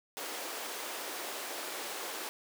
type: high-pass noise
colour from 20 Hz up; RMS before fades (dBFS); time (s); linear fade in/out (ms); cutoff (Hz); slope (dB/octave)
pink; -40; 0.17-2.29; 0; 350; 24
effects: none